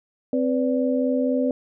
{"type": "tone cluster", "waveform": "sine", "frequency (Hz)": [260.8, 496, 580], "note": ["C4", "B4", "D5"], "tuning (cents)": [-5, 7, -22], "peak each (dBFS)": [-21, -25, -26], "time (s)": [0.33, 1.51], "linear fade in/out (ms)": 2, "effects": []}